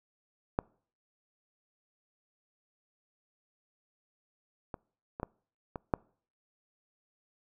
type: clicks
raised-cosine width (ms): 1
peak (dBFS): -13 / -24 / -24 / -19 / -23 / -12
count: 6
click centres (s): 0.589 / 4.742 / 5.199 / 5.231 / 5.758 / 5.938
effects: noise-tail reverb RT60 0.5 s tail -26 dB re dry